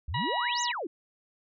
sine exponential two-way sweep, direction up then down, 61.74 to 7459 to 288.6 Hz, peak -31 dBFS, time 0.08-0.87 s, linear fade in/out 5 ms, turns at 0.62 s
harmonic tone, 965 Hz, B5, 40 cents flat, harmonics 1 / 2 / 3 / 4, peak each -30 / -35 / -37 / -38 dBFS, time 0.14-0.72 s, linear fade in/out 5 ms
effects none

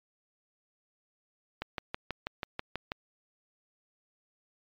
click train, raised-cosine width 0.3 ms, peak -17 dBFS, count 9, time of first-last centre 1.62-2.919 s, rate 6.16 Hz, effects low-pass 5000 Hz 12 dB/octave + MP3 96 kbps

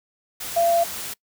sine tone in noise, 681 Hz, F5, 44 cents flat, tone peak -16 dBFS, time 0.56-0.84 s, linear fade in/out 10 ms, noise white, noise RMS -32 dBFS, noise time 0.4-1.14 s, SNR +13 dB, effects noise-tail reverb RT60 0.1 s tail -24 dB re dry

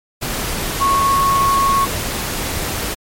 sine tone in noise, 1101 Hz, C#6, 12 cents flat, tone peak -12 dBFS, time 0.8-1.86 s, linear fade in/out 20 ms, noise pink, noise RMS -22 dBFS, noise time 0.21-2.95 s, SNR +7 dB, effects MP3 64 kbps

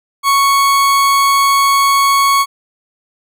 40% pulse tone, 1108.7 Hz, C#6, in tune, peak -8 dBFS, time 0.23-2.46 s, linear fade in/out 50 ms, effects none

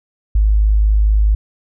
sine tone, 52.3 Hz, G#1, 13 cents sharp, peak -9 dBFS, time 0.35-1.35 s, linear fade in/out 5 ms, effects none

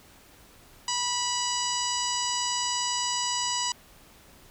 harmonic tone, 979 Hz, B5, 15 cents flat, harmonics 1 / 2 / 3 / 4 / 5 / 6 / 7 / 8, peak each -31 / -39 / -33 / -39 / -33 / -36 / -37 / -34 dBFS, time 0.88-3.72 s, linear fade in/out 2 ms, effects pink hiss -54 dBFS RMS until 4.5 s

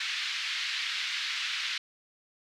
white band-pass noise, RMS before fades -33 dBFS, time 0-1.78 s, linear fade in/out 5 ms, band 1600 to 4200 Hz, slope 24 dB/octave, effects none

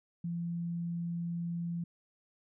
sine tone, 170.6 Hz, F3, 40 cents flat, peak -33 dBFS, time 0.24-1.84 s, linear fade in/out 5 ms, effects none

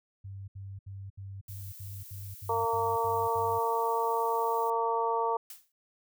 sine tone bursts, 97.7 Hz, G2, 5 cents flat, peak -39 dBFS, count 11, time 0.24-3.59 s, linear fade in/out 10 ms, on 240 ms, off 71 ms
violet noise, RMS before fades -48 dBFS, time 1.48-4.7 s, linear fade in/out 2 ms
harmonic tone, 229 Hz, A#3, 31 cents flat, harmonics 2 / 3 / 4 / 5, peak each -31 / -36 / -29 / -34 dBFS, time 2.49-5.37 s, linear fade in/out 5 ms
blue noise with exponential decay, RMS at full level -41 dBFS, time 5.5-5.72 s, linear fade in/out 2 ms, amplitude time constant 46 ms
effects none

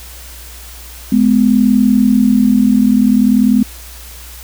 sine tone pair together, 211.3 / 251.7 Hz, G#3 / B3, +30 / +33 cents, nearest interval minor third, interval 303 cents, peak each -10 dBFS, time 1.12-3.63 s, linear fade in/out 5 ms, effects added 60 Hz sine -33 dBFS peak until 4.43 s + white hiss -35 dBFS RMS until 4.43 s

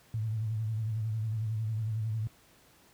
sine tone with vibrato, 110 Hz, A2, in tune, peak -29 dBFS, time 0.14-2.27 s, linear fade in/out 0 ms, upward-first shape sine, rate 11 Hz, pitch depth 61 cents each way, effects pink hiss -61 dBFS RMS until 2.93 s + high-pass 60 Hz 12 dB/octave

